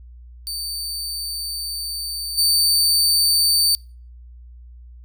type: tone with level steps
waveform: sawtooth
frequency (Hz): 4578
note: D8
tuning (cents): -45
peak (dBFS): -23 / -12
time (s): 0.47-3.75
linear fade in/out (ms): 0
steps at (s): 2.37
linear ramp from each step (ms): 20
effects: noise-tail reverb RT60 0.4 s tail -26 dB re dry + added 60 Hz sine -39 dBFS peak until 5.04 s